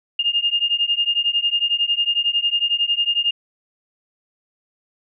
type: beating tone pair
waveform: sine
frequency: 2821 / 2832 Hz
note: F7 / F7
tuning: +17 / +23 cents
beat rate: 11 Hz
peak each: -20 dBFS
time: 0.19-3.31 s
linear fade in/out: 5 ms
effects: none